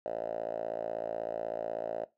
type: tone with band-pass filter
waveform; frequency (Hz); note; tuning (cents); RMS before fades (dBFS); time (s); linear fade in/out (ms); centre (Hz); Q
5% pulse; 56.2; A1; +37; -36; 0.06-2.05; 0; 610; 6.2
effects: noise-tail reverb RT60 0.2 s tail -17 dB re dry